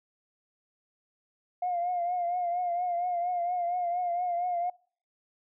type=tone with vibrato; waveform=sine; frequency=707 Hz; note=F5; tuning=21 cents sharp; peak=-26 dBFS; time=1.62-4.7 s; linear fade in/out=5 ms; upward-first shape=triangle; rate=4.3 Hz; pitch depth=57 cents each way; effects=noise-tail reverb RT60 0.5 s tail -26 dB re dry + tanh soft clip ceiling -22 dBFS